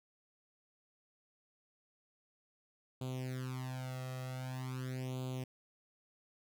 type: tone with flanger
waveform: sawtooth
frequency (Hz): 128.8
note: C3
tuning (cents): -27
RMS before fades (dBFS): -41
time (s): 3.01-5.44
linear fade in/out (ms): 5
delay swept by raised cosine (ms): 0.27 to 1.57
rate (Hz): 0.45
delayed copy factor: +0.9
effects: none